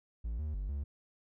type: tone with pitch steps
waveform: triangle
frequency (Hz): 56.4 / 76.2 / 48.48 / 71.1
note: A1 / D#2 / G1 / C#2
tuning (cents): +44 / -36 / -18 / +45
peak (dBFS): -32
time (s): 0.24-0.84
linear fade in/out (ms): 10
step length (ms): 150
effects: none